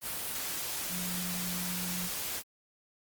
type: tone in noise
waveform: sine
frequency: 179.4 Hz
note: F3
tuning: 47 cents sharp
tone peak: -37 dBFS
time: 0.89-2.1 s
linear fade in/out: 50 ms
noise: white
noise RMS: -36 dBFS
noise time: 0.01-2.43 s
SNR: -4 dB
effects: Opus 32 kbps